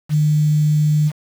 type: tone with quantisation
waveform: sine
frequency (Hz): 151.2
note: D#3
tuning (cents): -49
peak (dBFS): -12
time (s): 0.09-1.12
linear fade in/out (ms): 50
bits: 6
effects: none